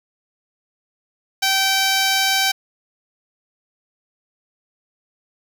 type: tone with notch filter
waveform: 5% pulse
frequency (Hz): 774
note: G5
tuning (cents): -22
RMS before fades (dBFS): -18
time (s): 1.42-2.52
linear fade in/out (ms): 10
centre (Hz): 8600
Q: 1.2
effects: none